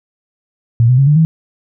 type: tone with pitch steps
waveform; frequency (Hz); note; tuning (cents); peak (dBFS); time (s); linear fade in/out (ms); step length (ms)
sine; 116.54 / 126.36 / 137 / 148.54 / 161.05; A#2 / B2 / C#3 / D3 / E3; 0 / +40 / -20 / +20 / -40; -6; 0.8-1.25; 0; 90
effects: none